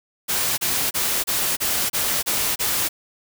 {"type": "noise bursts", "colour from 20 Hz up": "white", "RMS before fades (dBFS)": -22, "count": 8, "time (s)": [0.28, 2.89], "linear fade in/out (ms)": 20, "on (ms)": 300, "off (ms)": 30, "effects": []}